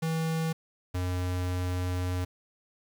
square tone pair in turn, 161.8 / 90.39 Hz, E3 / F#2, -32 / -40 cents, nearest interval minor seventh, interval 1008 cents, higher first, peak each -28 / -29 dBFS, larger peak first, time 0.02-0.53 / 0.94-2.25 s, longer second, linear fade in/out 10 ms, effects 9-bit

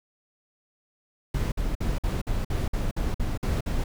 brown noise bursts, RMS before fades -26 dBFS, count 11, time 1.34-3.84 s, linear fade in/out 5 ms, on 180 ms, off 52 ms, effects none

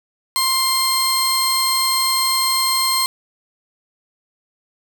sawtooth tone pair together, 1052 / 4208 Hz, C6 / C8, +9 / +9 cents, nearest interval 2 octaves, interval 2400 cents, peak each -16 / -14 dBFS, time 0.36-3.06 s, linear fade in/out 0 ms, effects none

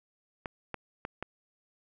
clicks, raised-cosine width 0.5 ms, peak -20 dBFS, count 4, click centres 0.458 / 0.743 / 1.051 / 1.226 s, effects none

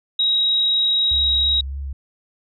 sine tone, 3816 Hz, A#7, 40 cents sharp, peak -15 dBFS, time 0.19-1.61 s, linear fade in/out 5 ms
sine tone with vibrato, 68.4 Hz, C#2, 23 cents flat, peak -25 dBFS, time 1.11-1.93 s, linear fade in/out 5 ms, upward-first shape triangle, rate 3.3 Hz, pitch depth 38 cents each way
effects none

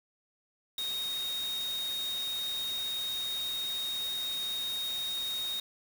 sine tone in noise, 3729 Hz, A#7, in tune, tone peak -32 dBFS, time 0.78-5.6 s, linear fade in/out 2 ms, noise white, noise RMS -43 dBFS, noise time 0.78-5.6 s, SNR +8 dB, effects none

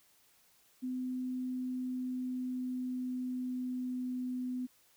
sine tone with pitch glide, 254.3 to 251.8 Hz, C4 to B3, -49 to +34 cents, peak -34 dBFS, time 0.82-4.67 s, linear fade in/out 20 ms, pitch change -17 cents, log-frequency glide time 1.36-4.16 s, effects white hiss -67 dBFS RMS until 4.96 s

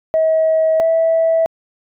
sine tone pair in turn, 639 / 653.9 Hz, D#5 / E5, +46 / -14 cents, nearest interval unison, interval 40 cents, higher second, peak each -10 dBFS, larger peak neither, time 0.14-0.8 / 0.8-1.46 s, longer neither, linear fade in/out 0 ms, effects tanh soft clip ceiling -7 dBFS

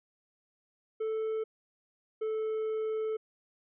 triangle tone pair in turn, 439.7 / 437.2 Hz, A4 / A4, -1 / -11 cents, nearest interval unison, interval 10 cents, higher first, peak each -28 dBFS, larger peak neither, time 1-1.44 / 2.21-3.17 s, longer second, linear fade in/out 10 ms, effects resampled to 8000 Hz

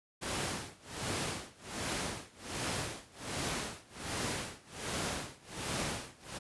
pink noise with tremolo, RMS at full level -34 dBFS, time 0.21-6.39 s, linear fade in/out 20 ms, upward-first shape sine, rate 1.3 Hz, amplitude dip 95%, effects high-pass 80 Hz 12 dB/octave + resampled to 24000 Hz

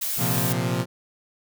blue noise, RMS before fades -27 dBFS, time 0.01-0.53 s, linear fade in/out 10 ms
sawtooth chord, Bb suspended second, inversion none, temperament equal, 116.54 / 130.81 / 174.61 Hz, Bb2 / C3 / F3, 0 / 0 / 0 cents, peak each -23 dBFS, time 0.17-0.86 s, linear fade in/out 50 ms
effects none

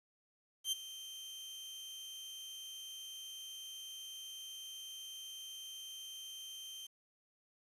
sawtooth tone with ADSR envelope, 3136 Hz, G7, in tune, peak -28 dBFS, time 0.64-6.87 s, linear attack 81 ms, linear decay 16 ms, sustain -15 dB, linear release 10 ms, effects resampled to 32000 Hz + 10-bit

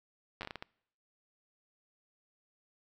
slowing click train, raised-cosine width 0.3 ms, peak -24 dBFS, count 8, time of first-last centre 0.41-0.625 s, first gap 9 ms, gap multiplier 1.4, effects noise-tail reverb RT60 0.7 s tail -25 dB re dry

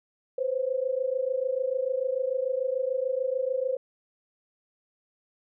sine tone pair together, 506 / 532.8 Hz, B4 / C5, +42 / +31 cents, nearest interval minor second, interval 89 cents, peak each -28 dBFS, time 0.38-3.77 s, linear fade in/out 5 ms, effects none

